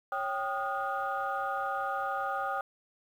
sine tone cluster, 552 / 784 / 1235 / 1432 Hz, C#5 / G5 / D#6 / F6, -7 / 0 / -13 / +43 cents, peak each -38 / -33 / -34 / -37 dBFS, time 0.12-2.61 s, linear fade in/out 2 ms, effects tanh soft clip ceiling -22 dBFS + 10-bit

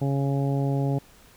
harmonic tone, 138.59 Hz, C#3, in tune, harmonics 1 / 2 / 3 / 4 / 5 / 6, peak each -23 / -29 / -33 / -35 / -37 / -39 dBFS, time 0.01-0.99 s, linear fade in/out 10 ms, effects pink hiss -54 dBFS RMS until 1.36 s

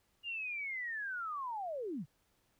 sine linear sweep, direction down, 2850 to 118.9 Hz, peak -37 dBFS, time 0.23-2.06 s, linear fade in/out 50 ms, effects pink hiss -75 dBFS RMS until 2.59 s

